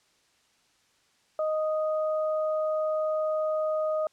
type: tone pair together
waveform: sine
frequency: 622.3 / 1243.2 Hz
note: D#5 / D#6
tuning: 0 / -2 cents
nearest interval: octave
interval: 1198 cents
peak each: -25 / -35 dBFS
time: 1.39-4.07 s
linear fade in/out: 2 ms
effects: white hiss -66 dBFS RMS until 4.12 s + low-pass 7000 Hz 12 dB/octave